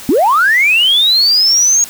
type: linear sweep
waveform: sine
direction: up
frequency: 231.5 to 6645 Hz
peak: -6 dBFS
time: 0.09-1.84 s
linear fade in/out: 0 ms
effects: tanh soft clip ceiling -3 dBFS + white hiss -31 dBFS RMS until 1.89 s